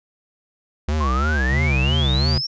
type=tone with vibrato; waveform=square; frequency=70.5 Hz; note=C#2; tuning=30 cents sharp; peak=-19 dBFS; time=0.88-2.38 s; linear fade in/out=5 ms; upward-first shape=sine; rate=3 Hz; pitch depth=180 cents each way
type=exponential sweep; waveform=sine; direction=up; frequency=1039 to 5570 Hz; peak=-22 dBFS; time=1-2.47 s; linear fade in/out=10 ms
type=tone; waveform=sine; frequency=134.4 Hz; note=C3; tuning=47 cents sharp; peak=-21 dBFS; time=1.48-2.42 s; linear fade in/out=50 ms
effects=resampled to 16000 Hz